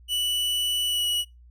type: tone with pitch glide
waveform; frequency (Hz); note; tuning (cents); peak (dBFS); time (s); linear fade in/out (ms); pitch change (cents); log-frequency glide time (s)
45% pulse; 2960 to 2928; F#7 to F#7; 0 to -19; -23; 0.08-1.25; 50; -19; 0.86-1.05
effects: noise-tail reverb RT60 0.2 s tail -23 dB re dry + added 60 Hz sine -48 dBFS peak until 1.5 s